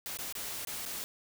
white noise with dropouts, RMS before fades -39 dBFS, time 0.06-1.04 s, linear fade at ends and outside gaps 0 ms, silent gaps 0.171-0.188 / 0.325-0.352 / 0.649-0.672 / 0.853-0.86 s, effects none

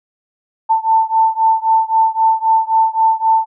sine beating tone pair, 889 / 892.8 Hz, A5 / A5, +18 / +25 cents, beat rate 3.8 Hz, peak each -13 / -14 dBFS, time 0.69-3.46 s, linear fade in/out 20 ms, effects none

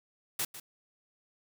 white noise with echo, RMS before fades -32 dBFS, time 0.39-0.45 s, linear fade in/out 5 ms, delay 150 ms, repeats 1, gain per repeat -13 dB, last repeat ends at 0.6 s, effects none

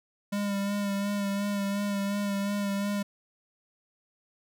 square tone with vibrato, 201.2 Hz, G3, 45 cents sharp, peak -28 dBFS, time 0.32-3.03 s, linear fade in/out 10 ms, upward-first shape sine, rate 2.8 Hz, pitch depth 26 cents each way, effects none

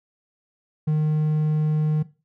triangle tone, 153.5 Hz, D#3, 23 cents flat, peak -16 dBFS, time 0.87-2.03 s, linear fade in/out 10 ms, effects noise-tail reverb RT60 0.3 s tail -17 dB re dry

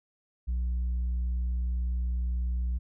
triangle tone with tanh clipping, 60.9 Hz, B1, 24 cents flat, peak -27 dBFS, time 0.47-2.79 s, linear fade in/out 20 ms, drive 7 dB, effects none

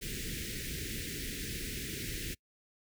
pink band-stop noise, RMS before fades -39 dBFS, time 0.01-2.35 s, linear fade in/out 20 ms, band 450 to 1700 Hz, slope 48 dB/octave, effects noise-tail reverb RT60 0.1 s tail -25 dB re dry

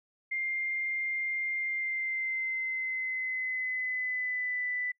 sine tone with pitch glide, 2107 to 1988.7 Hz, C7 to B6, +12 to +12 cents, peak -30 dBFS, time 0.31-4.92 s, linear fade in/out 10 ms, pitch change -100 cents, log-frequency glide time 1.56-4.66 s, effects noise-tail reverb RT60 0.1 s tail -23 dB re dry

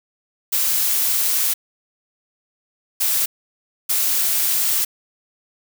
blue noise bursts at uneven times, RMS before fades -19 dBFS, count 3, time 0.52-1.54 / 3-3.26 / 3.89-4.85 s, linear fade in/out 10 ms, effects none

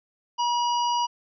harmonic tone with a mistuned harmonic, 960 Hz, B5, 49 cents flat, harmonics 1 / 3 / 5 / 6, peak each -22 / -32 / -36 / -38 dBFS, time 0.38-1.07 s, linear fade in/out 20 ms, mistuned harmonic 3, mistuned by +16 cents, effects none

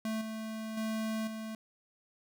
square tone with level steps, 220 Hz, A3, in tune, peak -33 / -38 / -33 / -39 dBFS, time 0.05-1.55 s, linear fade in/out 2 ms, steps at 0.21 / 0.77 / 1.27 s, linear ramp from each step 5 ms, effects none

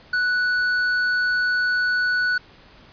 triangle tone with tanh clipping, 1480 Hz, F#6, in tune, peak -20 dBFS, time 0.13-2.38 s, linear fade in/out 5 ms, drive 13 dB, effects pink hiss -49 dBFS RMS until 2.92 s + resampled to 11025 Hz

